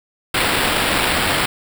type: noise with sample-and-hold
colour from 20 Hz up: violet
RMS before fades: -18 dBFS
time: 0.34-1.46 s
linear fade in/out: 5 ms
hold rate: 6300 Hz
effects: none